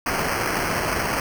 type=noise with sample-and-hold; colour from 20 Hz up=blue; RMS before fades=-24 dBFS; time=0.06-1.2 s; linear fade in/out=2 ms; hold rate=3675 Hz; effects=none